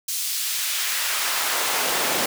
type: noise with high-pass filter sweep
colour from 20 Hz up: pink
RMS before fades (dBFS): -24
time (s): 0.08-2.26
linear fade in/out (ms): 5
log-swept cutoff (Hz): 5400 to 320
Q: 0.76
effects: none